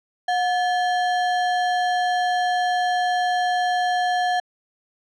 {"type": "tone with sample-and-hold", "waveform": "sine", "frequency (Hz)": 724, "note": "F#5", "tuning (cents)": -38, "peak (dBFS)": -18, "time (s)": [0.28, 4.4], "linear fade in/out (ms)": 5, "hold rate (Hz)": 2450, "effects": ["low-pass 4000 Hz 12 dB/octave"]}